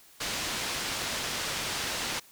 white low-pass noise, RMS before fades -33 dBFS, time 0.2-2.2 s, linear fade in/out 10 ms, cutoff 5500 Hz, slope 12 dB/octave, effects white hiss -56 dBFS RMS until 2.31 s

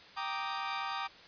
sawtooth chord, Eb major seventh, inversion first, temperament equal, 784 / 932.3 / 1174.7 / 1244.5 Hz, G5 / Bb5 / D6 / Eb6, 0 / 0 / 0 / 0 cents, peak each -36 / -37 / -35 / -38 dBFS, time 0.16-1.08 s, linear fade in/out 20 ms, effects white hiss -54 dBFS RMS until 1.27 s + resampled to 11025 Hz

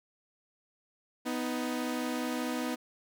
sawtooth tone pair together, 248.4 / 313.4 Hz, B3 / D#4, +10 / +13 cents, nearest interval major third, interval 403 cents, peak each -29 / -32 dBFS, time 1.25-2.76 s, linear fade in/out 20 ms, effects none

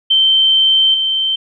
sine tone with level steps, 3111 Hz, G7, 14 cents flat, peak -8 / -13 dBFS, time 0.1-1.36 s, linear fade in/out 10 ms, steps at 0.94 s, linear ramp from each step 2 ms, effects none

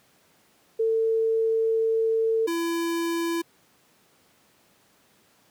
sine / square tone pair in turn, 448.3 / 335.8 Hz, A4 / E4, +32 / +32 cents, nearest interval perfect fourth, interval 500 cents, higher first, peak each -20 / -25 dBFS, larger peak first, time 0.79-2.47 / 2.47-3.42 s, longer first, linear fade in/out 10 ms, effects pink hiss -61 dBFS RMS until 5.5 s + high-pass 150 Hz 12 dB/octave

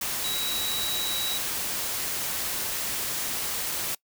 sine tone in noise, 3881 Hz, B7, 31 cents flat, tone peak -29 dBFS, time 0.24-1.38 s, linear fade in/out 5 ms, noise white, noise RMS -30 dBFS, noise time 0.01-3.95 s, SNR -2 dB, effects noise-tail reverb RT60 0.1 s tail -23 dB re dry

